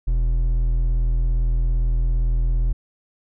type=tone with hard clipping; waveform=triangle; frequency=41.2 Hz; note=E1; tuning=in tune; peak=-18 dBFS; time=0.07-2.73 s; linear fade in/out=10 ms; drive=9 dB; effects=none